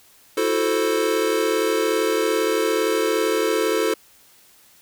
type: chord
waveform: square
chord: F# half-diminished seventh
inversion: third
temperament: equal with one note detuned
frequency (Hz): 329.6 / 367.2 / 440 / 523.3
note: E4 / F#4 / A4 / C5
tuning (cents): 0 / -13 / 0 / 0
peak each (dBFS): -26 / -27 / -22 / -27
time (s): 0.37-3.94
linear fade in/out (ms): 5
effects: white hiss -53 dBFS RMS until 4.81 s